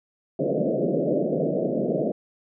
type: band-pass noise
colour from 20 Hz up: white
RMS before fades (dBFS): -24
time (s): 0.39-2.12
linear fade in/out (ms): 5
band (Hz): 140 to 640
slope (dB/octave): 96
effects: none